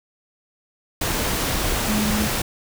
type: tone in noise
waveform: sine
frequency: 212.2 Hz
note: G#3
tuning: 38 cents sharp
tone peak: -21 dBFS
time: 1.88-2.27 s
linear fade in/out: 5 ms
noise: pink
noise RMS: -23 dBFS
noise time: 1.01-2.42 s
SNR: -1 dB
effects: none